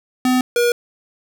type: tone pair in turn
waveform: square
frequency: 253.7 / 478.9 Hz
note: B3 / A#4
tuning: +47 / +47 cents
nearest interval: major seventh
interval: 1100 cents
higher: second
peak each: -14 dBFS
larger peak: neither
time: 0.25-0.41 / 0.56-0.72 s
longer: neither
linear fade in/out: 2 ms
effects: none